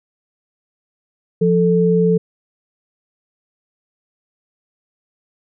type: tone pair together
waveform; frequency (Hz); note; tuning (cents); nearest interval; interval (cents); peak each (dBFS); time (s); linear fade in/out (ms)
sine; 174.61 / 440; F3 / A4; 0 / 0; octave + major third; 1600; -14; 1.41-2.18; 10
effects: none